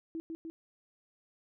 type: tone with echo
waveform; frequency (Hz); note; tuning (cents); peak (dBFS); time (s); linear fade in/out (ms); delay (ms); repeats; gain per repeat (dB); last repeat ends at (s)
sine; 326.4; E4; -17; -35; 0.15-0.2; 0; 150; 2; -2; 0.5
effects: none